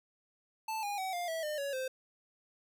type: tone with pitch steps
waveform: square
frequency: 880 / 816.3 / 757.3 / 702.5 / 651.7 / 604.5 / 560.8 / 520.2 Hz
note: A5 / G#5 / F#5 / F5 / E5 / D5 / C#5 / C5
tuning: 0 / -30 / +40 / +10 / -20 / +50 / +20 / -10 cents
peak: -35 dBFS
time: 0.68-1.88 s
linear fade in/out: 5 ms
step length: 150 ms
effects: none